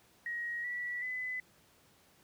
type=tone with pitch steps; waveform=sine; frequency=1890 / 1948.8 / 2009 Hz; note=A#6 / B6 / B6; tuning=+23 / -24 / +29 cents; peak=-35 dBFS; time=0.26-1.4 s; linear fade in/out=2 ms; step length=380 ms; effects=pink hiss -65 dBFS RMS until 2.23 s + high-pass 80 Hz 12 dB/octave